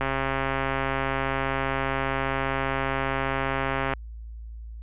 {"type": "click train", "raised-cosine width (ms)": 0.5, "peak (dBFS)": -11, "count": 531, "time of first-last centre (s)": [0.01, 3.936], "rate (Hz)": 135, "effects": ["added 56 Hz sine -36 dBFS peak until 4.82 s", "resampled to 8000 Hz"]}